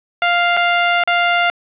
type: tone with dropouts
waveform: 15% pulse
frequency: 698.5 Hz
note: F5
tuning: in tune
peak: -6 dBFS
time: 0.22-1.5 s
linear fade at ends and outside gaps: 1 ms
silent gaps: 0.568-0.572 / 1.037-1.075 s
effects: resampled to 8000 Hz + 8-bit